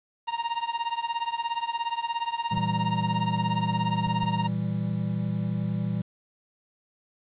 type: tone with tremolo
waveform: 45% pulse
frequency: 933 Hz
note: A#5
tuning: 1 cent sharp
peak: -23 dBFS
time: 0.27-4.48 s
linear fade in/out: 20 ms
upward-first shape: triangle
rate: 17 Hz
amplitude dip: 95%
type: chord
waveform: triangle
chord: E diminished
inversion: second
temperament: equal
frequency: 116.54 / 164.81 / 196 Hz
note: Bb2 / E3 / G3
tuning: 0 / 0 / 0 cents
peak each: -28 dBFS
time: 2.51-6.02 s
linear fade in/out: 10 ms
type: clicks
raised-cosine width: 5 ms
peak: -26 dBFS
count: 3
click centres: 2.575 / 4.07 / 4.233 s
effects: resampled to 8000 Hz + 9-bit